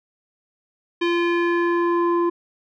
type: tone with low-pass filter sweep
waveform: square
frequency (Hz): 344.3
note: F4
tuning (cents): -25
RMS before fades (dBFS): -20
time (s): 1.01-2.3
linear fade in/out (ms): 10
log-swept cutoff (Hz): 3100 to 870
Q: 2
effects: none